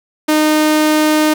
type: tone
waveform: sawtooth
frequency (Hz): 307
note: D#4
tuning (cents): -23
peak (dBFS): -6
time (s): 0.28-1.34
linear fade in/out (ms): 10
effects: 7-bit